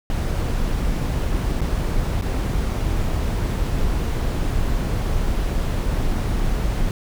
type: noise with dropouts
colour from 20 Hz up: brown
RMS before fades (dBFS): -21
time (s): 0.1-6.91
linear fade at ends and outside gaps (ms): 1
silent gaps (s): 1.608-1.615 / 2.213-2.221
effects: none